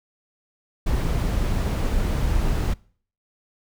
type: noise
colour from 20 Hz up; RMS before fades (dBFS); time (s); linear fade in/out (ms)
brown; -22; 0.86-2.74; 10
effects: noise-tail reverb RT60 0.5 s tail -24 dB re dry